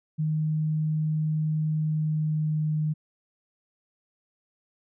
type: tone with pitch glide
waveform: sine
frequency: 155.1 to 153.67 Hz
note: D#3 to D#3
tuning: -5 to -21 cents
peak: -23 dBFS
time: 0.18-2.94 s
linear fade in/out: 20 ms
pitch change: -16 cents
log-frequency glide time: 1.75-2.81 s
effects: none